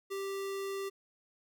square tone, 392 Hz, G4, in tune, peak -36 dBFS, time 0.1-0.9 s, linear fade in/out 20 ms, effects none

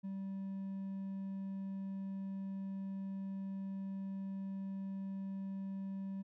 triangle tone with hard clipping, 193.9 Hz, G3, 19 cents flat, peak -40 dBFS, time 0.03-6.23 s, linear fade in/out 20 ms, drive 5 dB, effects none

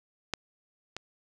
clicks, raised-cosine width 0.2 ms, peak -12 / -19 dBFS, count 2, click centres 0.337 / 0.966 s, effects none

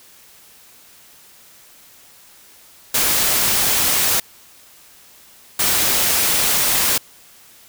white noise bursts at uneven times, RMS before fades -17 dBFS, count 2, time 2.94-4.2 / 5.59-6.98 s, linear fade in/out 5 ms, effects white hiss -47 dBFS RMS until 7.68 s

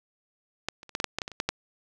clicks, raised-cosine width 0.2 ms, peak -11 / -27 / -29 / -11 / -10 / -9 / -11 / -13 / -19 / -26 / -9 / -8 dBFS, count 12, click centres 0.686 / 0.831 / 0.893 / 0.951 / 1.001 / 1.043 / 1.186 / 1.218 / 1.279 / 1.317 / 1.401 / 1.49 s, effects none

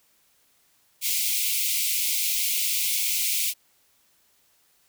white high-pass noise, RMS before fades -25 dBFS, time 1.01-3.54 s, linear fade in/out 50 ms, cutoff 2100 Hz, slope 96 dB/octave, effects white hiss -64 dBFS RMS until 4.88 s

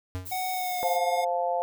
square tone with exponential decay, 92.1 Hz, F#2, 7 cents flat, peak -28 dBFS, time 0.15-0.41 s, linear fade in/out 0 ms, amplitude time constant 55 ms
violet noise, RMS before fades -38 dBFS, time 0.25-0.98 s, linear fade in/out 20 ms
square tone with pitch glide, 742 to 716.7 Hz, F#5 to F5, +5 to +45 cents, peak -29 dBFS, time 0.31-1.25 s, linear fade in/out 10 ms, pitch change -60 cents, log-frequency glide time 0.52-0.87 s
sine chord, F major, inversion second, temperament just, 523.8 / 698.5 / 873.1 Hz, C5 / F5 / A5, +2 / 0 / -14 cents, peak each -29 / -27 / -31 dBFS, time 0.83-1.62 s, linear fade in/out 0 ms
effects none

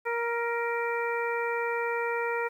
harmonic tone with a mistuned harmonic, 470 Hz, A#4, 14 cents sharp, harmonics 1 / 2 / 3 / 4 / 5, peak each -30 / -33 / -35 / -36 / -37 dBFS, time 0.05-2.49 s, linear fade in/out 20 ms, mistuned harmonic 3, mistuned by -24 cents, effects 10-bit

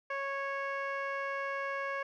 15% pulse tone with low-pass filter, 552 Hz, C#5, 7 cents flat, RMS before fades -36 dBFS, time 0.1-2.03 s, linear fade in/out 5 ms, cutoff 2100 Hz, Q 1.2, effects none

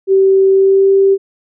sine tone with pitch glide, 385.8 to 390.5 Hz, G4 to G4, -28 to -7 cents, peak -6 dBFS, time 0.07-1.18 s, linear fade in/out 50 ms, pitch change +21 cents, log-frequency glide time 0.5-0.91 s, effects none

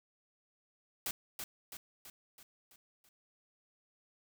white noise with echo, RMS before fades -37 dBFS, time 1.06-1.11 s, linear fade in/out 2 ms, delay 330 ms, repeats 6, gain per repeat -5 dB, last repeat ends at 3.09 s, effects none

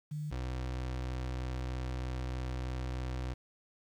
sine / 30% pulse tone pair in turn, 150.3 / 63.19 Hz, D3 / B1, +40 / +40 cents, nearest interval octave + minor third, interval 1500 cents, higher first, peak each -35 / -32 dBFS, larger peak second, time 0.11-0.31 / 0.31-3.34 s, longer second, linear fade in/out 10 ms, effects low-pass 6000 Hz 12 dB/octave + 10-bit

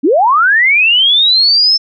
sine linear sweep, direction up, 239.5 to 5330 Hz, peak -6 dBFS, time 0.03-1.78 s, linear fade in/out 20 ms, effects none

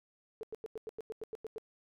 sine tone bursts, 439.7 Hz, A4, 1 cent flat, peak -38 dBFS, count 11, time 0.41-1.582 s, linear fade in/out 0 ms, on 22 ms, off 93 ms, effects none

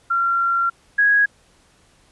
sine tone pair in turn, 1373 / 1657.1 Hz, F6 / G#6, -30 / -4 cents, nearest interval minor third, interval 326 cents, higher second, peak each -16 / -12 dBFS, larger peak second, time 0.1-0.7 / 0.98-1.26 s, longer first, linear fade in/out 10 ms, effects pink hiss -56 dBFS RMS until 2.11 s + resampled to 24000 Hz

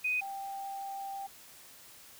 sine tone pair in turn, 2498 / 786.8 Hz, D#7 / G5, +6 / +6 cents, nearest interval octave + minor sixth, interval 2000 cents, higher first, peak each -28 / -37 dBFS, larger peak first, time 0.04-0.21 / 0.21-1.27 s, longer second, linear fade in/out 10 ms, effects white hiss -54 dBFS RMS until 2.19 s

